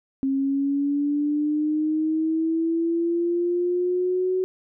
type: linear sweep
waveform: sine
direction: up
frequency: 268.2 to 373.3 Hz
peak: -20 dBFS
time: 0.23-4.44 s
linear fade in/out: 0 ms
effects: none